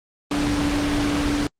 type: tone in noise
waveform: sine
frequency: 290.7 Hz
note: D4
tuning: 18 cents flat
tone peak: -21 dBFS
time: 0.31-1.47 s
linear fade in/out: 2 ms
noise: pink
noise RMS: -24 dBFS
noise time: 0.31-1.47 s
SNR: 0 dB
effects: low-pass 6000 Hz 12 dB/octave + Opus 32 kbps